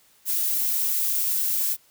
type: noise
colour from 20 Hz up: violet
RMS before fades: -24 dBFS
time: 0.25-1.77 s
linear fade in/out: 50 ms
effects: white hiss -59 dBFS RMS until 1.9 s